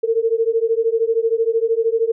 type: beating tone pair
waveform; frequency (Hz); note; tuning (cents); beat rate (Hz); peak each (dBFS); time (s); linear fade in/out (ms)
sine; 448.3 / 461.3; A4 / A#4; +32 / -18; 13; -18; 0.03-2.12; 10
effects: none